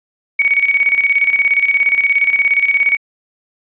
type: tone with tremolo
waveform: sine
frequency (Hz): 2243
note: C#7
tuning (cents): +20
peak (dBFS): -8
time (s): 0.39-2.97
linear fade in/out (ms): 5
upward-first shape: square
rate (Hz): 17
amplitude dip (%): 65
effects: resampled to 8000 Hz